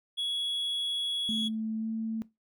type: tone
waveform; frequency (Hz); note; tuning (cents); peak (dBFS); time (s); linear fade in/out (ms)
triangle; 3356; G#7; +17; -27; 0.17-1.49; 20
type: tone with pitch glide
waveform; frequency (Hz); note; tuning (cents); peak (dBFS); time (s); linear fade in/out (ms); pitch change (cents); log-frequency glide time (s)
sine; 220.2 to 222.9; A3 to A3; +2 to +23; -30; 1.29-2.22; 0; +21; 1.78-1.87
effects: noise-tail reverb RT60 0.2 s tail -19 dB re dry + tanh soft clip ceiling -19 dBFS